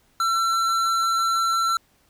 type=tone with hard clipping; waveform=triangle; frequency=1347 Hz; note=E6; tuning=37 cents sharp; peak=-21 dBFS; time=0.2-1.77 s; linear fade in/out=2 ms; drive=16 dB; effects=pink hiss -62 dBFS RMS until 2.09 s